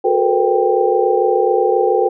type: tone cluster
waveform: sine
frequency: 365.8 / 431.8 / 459 / 503 / 788 Hz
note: F#4 / A4 / A#4 / B4 / G5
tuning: -20 / -33 / -27 / +32 / +9 cents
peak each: -18 dBFS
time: 0.04-2.09 s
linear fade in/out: 10 ms
effects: none